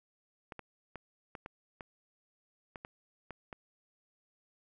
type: clicks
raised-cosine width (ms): 0.5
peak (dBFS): -28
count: 10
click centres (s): 0.522 / 0.593 / 0.957 / 1.352 / 1.461 / 1.808 / 2.758 / 2.849 / 3.307 / 3.528
effects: none